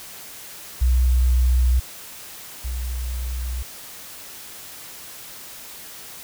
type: tone pair in turn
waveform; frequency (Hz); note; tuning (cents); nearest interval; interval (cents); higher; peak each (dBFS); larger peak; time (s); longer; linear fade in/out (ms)
sine; 62.3 / 61.83; B1 / B1; +16 / +3; unison; 13; first; -14 / -24; first; 0.81-1.8 / 2.64-3.63; neither; 10
effects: white hiss -39 dBFS RMS until 6.23 s